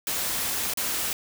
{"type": "noise with dropouts", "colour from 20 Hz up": "white", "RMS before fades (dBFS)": -28, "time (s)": [0.07, 1.13], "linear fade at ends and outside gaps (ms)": 1, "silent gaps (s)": [0.737, 0.773], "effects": []}